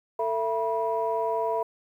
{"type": "tone cluster", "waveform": "sine", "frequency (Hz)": [447.3, 670, 971], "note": ["A4", "E5", "B5"], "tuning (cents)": [28, 28, -30], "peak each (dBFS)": -28, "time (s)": [0.19, 1.63], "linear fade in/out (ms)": 5, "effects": ["tanh soft clip ceiling -15 dBFS", "10-bit"]}